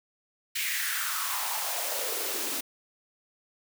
white noise with high-pass filter sweep, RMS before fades -31 dBFS, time 0.55-2.61 s, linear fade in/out 10 ms, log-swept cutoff 2300 to 280 Hz, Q 4.2, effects none

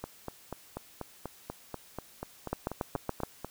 two click trains, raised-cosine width 1 ms, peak -22 / -16 dBFS, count 15 / 6, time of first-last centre 0.04-3.446 / 2.53-3.234 s, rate 4.11 / 7.1 Hz, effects white hiss -56 dBFS RMS until 3.5 s

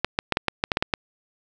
clicks, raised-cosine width 0.3 ms, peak -4 dBFS, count 10, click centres 0.046 / 0.189 / 0.323 / 0.371 / 0.483 / 0.639 / 0.718 / 0.771 / 0.825 / 0.938 s, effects none

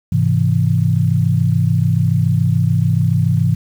sine chord, Ab augmented, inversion none, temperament equal, 103.83 / 130.81 / 164.81 Hz, Ab2 / C3 / E3, 0 / 0 / 0 cents, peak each -16 dBFS, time 0.12-3.55 s, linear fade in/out 5 ms, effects 7-bit

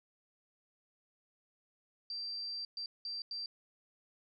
sine tone bursts at uneven times, 4699 Hz, D8, in tune, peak -38 dBFS, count 4, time 2.1-2.65 / 2.77-2.86 / 3.05-3.22 / 3.31-3.46 s, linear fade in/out 2 ms, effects none

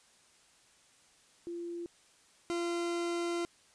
sine / 40% pulse tone pair in turn, 343.6 / 343.6 Hz, F4 / F4, -28 / -28 cents, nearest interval unison, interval 0 cents, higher neither, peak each -37 / -31 dBFS, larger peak second, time 1.47-1.86 / 2.5-3.45 s, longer second, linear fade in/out 0 ms, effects white hiss -64 dBFS RMS until 3.74 s + resampled to 22050 Hz

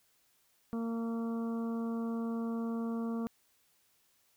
harmonic tone, 229.5 Hz, A#3, 27 cents flat, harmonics 1 / 2 / 3 / 4 / 5 / 6, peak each -33 / -42 / -49 / -53 / -49 / -56 dBFS, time 0.73-3.27 s, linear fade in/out 0 ms, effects white hiss -71 dBFS RMS until 4.36 s

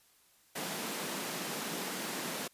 pink high-pass noise, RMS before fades -38 dBFS, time 0.55-2.48 s, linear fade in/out 10 ms, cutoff 160 Hz, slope 48 dB/octave, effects white hiss -66 dBFS RMS until 2.53 s + resampled to 32000 Hz

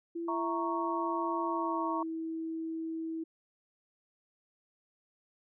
sine tone with pitch glide, 336.9 to 324.3 Hz, E4 to E4, +38 to -28 cents, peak -34 dBFS, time 0.15-3.24 s, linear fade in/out 10 ms, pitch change -66 cents, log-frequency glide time 1.47-2.06 s
sine chord, A# diminished, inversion second, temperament equal, 659.3 / 932.3 / 1108.7 Hz, E5 / A#5 / C#6, 0 / 0 / 0 cents, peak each -39 / -35 / -35 dBFS, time 0.28-2.03 s, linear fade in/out 5 ms
effects none

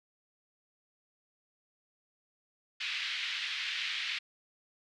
pink band-pass noise, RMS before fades -36 dBFS, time 2.8-4.19 s, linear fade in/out 10 ms, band 2000 to 3900 Hz, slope 24 dB/octave, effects none

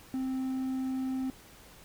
triangle tone, 261.6 Hz, C4, in tune, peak -28 dBFS, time 0.14-1.3 s, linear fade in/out 0 ms, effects pink hiss -54 dBFS RMS until 1.84 s

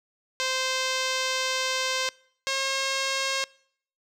5% pulse tone pair in turn, 520 / 538.4 Hz, C5 / C5, -11 / +49 cents, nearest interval minor second, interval 60 cents, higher second, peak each -13 dBFS, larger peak neither, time 0.4-2.09 / 2.47-3.44 s, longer first, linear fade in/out 0 ms, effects noise-tail reverb RT60 0.6 s tail -24 dB re dry + low-pass 8000 Hz 12 dB/octave

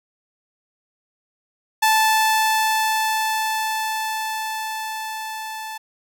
sawtooth tone with level ramp, 876 Hz, A5, 8 cents flat, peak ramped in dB -10 to -26 dBFS, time 1.82-5.78 s, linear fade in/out 10 ms, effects none

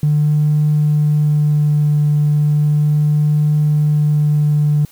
triangle tone with vibrato, 149.3 Hz, D3, 29 cents sharp, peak -7 dBFS, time 0.03-4.85 s, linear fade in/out 2 ms, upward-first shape triangle, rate 0.36 Hz, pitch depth 12 cents each way, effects tanh soft clip ceiling -8 dBFS + white hiss -47 dBFS RMS until 4.91 s

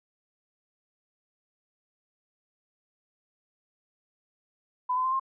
sine tone with pitch steps, 1001 / 1021.4 / 1042.3 / 1063.6 Hz, B5 / C6 / C6 / C6, +23 / -42 / -7 / +28 cents, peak -24 dBFS, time 4.89-5.198 s, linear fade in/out 10 ms, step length 77 ms, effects none

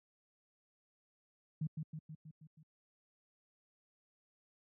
sine tone with echo, 155.56 Hz, D#3, in tune, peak -33 dBFS, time 1.61-1.67 s, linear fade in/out 5 ms, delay 160 ms, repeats 6, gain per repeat -4 dB, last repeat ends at 2.63 s, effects high-pass 100 Hz 12 dB/octave

